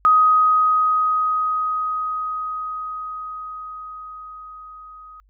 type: tone with level ramp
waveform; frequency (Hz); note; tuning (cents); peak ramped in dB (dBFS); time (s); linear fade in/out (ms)
sine; 1255; D#6; +15; -10 to -39; 0.05-5.2; 0
effects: added 49 Hz sine -54 dBFS peak until 5.29 s